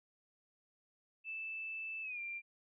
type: tone with pitch glide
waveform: sine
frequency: 2637 to 2377 Hz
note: E7 to D7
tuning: 0 to +20 cents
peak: -40 dBFS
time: 1.24-2.42 s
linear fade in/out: 50 ms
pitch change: -180 cents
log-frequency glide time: 2.02-2.2 s
effects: none